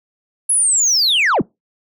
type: linear sweep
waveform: sine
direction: down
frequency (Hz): 10710 to 87.31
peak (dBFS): -9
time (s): 0.49-1.42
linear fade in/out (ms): 10
effects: noise-tail reverb RT60 0.2 s tail -26 dB re dry + tanh soft clip ceiling -11 dBFS